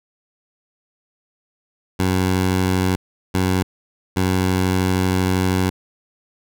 15% pulse tone bursts at uneven times, 92.8 Hz, F#2, 6 cents sharp, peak -10 dBFS, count 3, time 1.99-2.96 / 3.34-3.63 / 4.16-5.7 s, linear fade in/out 10 ms, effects none

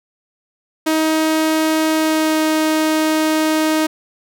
sawtooth tone with pitch glide, 315.6 to 312.9 Hz, D#4 to D#4, +25 to +10 cents, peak -10 dBFS, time 0.86-3.87 s, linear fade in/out 10 ms, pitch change -15 cents, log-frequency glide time 1.91-2.41 s, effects none

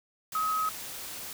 sine tone in noise, 1271 Hz, D#6, 36 cents sharp, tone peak -26 dBFS, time 0.35-0.69 s, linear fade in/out 2 ms, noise white, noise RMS -40 dBFS, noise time 0.32-1.33 s, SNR +11 dB, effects none

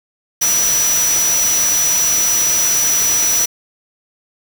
sine tone in noise, 5890 Hz, F#8, 9 cents flat, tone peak -13 dBFS, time 0.41-3.46 s, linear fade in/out 10 ms, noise white, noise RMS -20 dBFS, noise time 0.41-3.46 s, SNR +4 dB, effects none

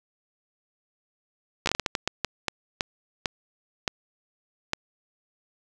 slowing click train, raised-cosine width 0.2 ms, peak -7 dBFS, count 15, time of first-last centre 1.66-4.734 s, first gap 13 ms, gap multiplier 1.38, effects none

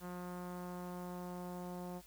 sawtooth tone with low-pass filter sweep, 178.6 Hz, F3, 39 cents sharp, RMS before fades -45 dBFS, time 0-2.02 s, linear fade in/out 50 ms, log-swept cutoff 1300 to 830 Hz, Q 1.7, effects added 50 Hz sine -64 dBFS peak until 2.06 s + white hiss -62 dBFS RMS until 2.06 s

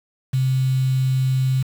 sine tone with quantisation, 131 Hz, C3, 2 cents sharp, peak -16 dBFS, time 0.33-1.63 s, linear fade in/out 10 ms, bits 6, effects none

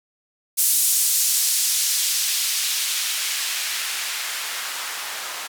blue noise with band-pass filter sweep, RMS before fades -23 dBFS, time 0.57-5.48 s, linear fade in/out 20 ms, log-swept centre 8900 to 940 Hz, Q 0.78, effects none

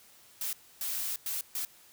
blue noise bursts at uneven times, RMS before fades -34 dBFS, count 4, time 0.41-0.53 / 0.81-1.16 / 1.26-1.41 / 1.55-1.65 s, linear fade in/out 2 ms, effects white hiss -58 dBFS RMS until 1.92 s

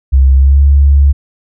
sine tone with pitch glide, 66.7 to 70.3 Hz, C2 to C#2, +34 to +25 cents, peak -3 dBFS, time 0.12-1.13 s, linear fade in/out 20 ms, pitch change +91 cents, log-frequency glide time 0.35-0.61 s, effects none

